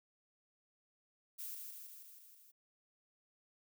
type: noise with echo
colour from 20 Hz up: violet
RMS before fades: -45 dBFS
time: 1.38-1.56 s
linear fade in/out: 20 ms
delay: 160 ms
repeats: 6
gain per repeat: -3 dB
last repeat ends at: 2.52 s
effects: none